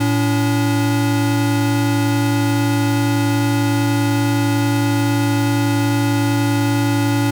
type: tone pair together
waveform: square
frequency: 112.2 / 285.8 Hz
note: A2 / D4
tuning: +34 / -47 cents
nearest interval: octave + major third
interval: 1619 cents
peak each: -18 dBFS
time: 0-7.31 s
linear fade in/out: 10 ms
effects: none